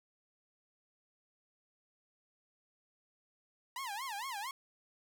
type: tone with vibrato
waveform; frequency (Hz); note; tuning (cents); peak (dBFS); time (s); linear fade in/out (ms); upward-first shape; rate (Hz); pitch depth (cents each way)
sawtooth; 934; A#5; +3; -35; 3.76-4.51; 2; sine; 4.4; 280
effects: none